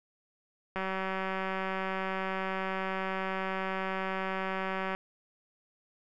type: click train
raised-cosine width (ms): 0.5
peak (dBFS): -19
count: 797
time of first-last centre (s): 0.76-4.949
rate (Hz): 190
effects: none